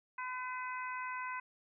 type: harmonic tone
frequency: 506 Hz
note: B4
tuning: 42 cents sharp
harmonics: 2 / 3 / 4 / 5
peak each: -40 / -44 / -46 / -48 dBFS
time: 0.18-1.4 s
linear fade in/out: 5 ms
effects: none